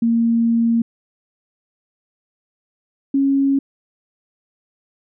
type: tone pair in turn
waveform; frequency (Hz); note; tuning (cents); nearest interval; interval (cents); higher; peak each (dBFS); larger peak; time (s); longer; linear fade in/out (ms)
sine; 231.1 / 274.8; A#3 / C#4; -15 / -15; minor third; 300; second; -13; neither; 0.02-0.82 / 3.14-3.59; first; 5
effects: none